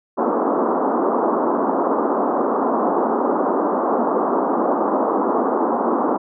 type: band-pass noise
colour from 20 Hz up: pink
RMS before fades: -19 dBFS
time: 0.17-6.18 s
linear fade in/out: 20 ms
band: 230 to 1200 Hz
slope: 48 dB/octave
effects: none